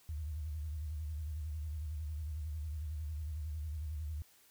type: tone with vibrato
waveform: sine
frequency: 76.5 Hz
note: D#2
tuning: 29 cents flat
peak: -37 dBFS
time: 0.09-4.22 s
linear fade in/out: 0 ms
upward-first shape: square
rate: 11 Hz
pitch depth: 85 cents each way
effects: white hiss -65 dBFS RMS until 4.5 s